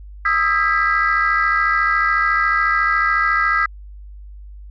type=chord; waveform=sine; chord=E major seventh; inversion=third; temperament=equal with one note detuned; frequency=1244.5 / 1318.5 / 1621.4 / 1975.5 Hz; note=D#6 / E6 / G#6 / B6; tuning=0 / 0 / -42 / 0 cents; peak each=-19 dBFS; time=0.25-3.66 s; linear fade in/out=5 ms; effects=tanh soft clip ceiling -7 dBFS + added 50 Hz sine -34 dBFS peak until 4.7 s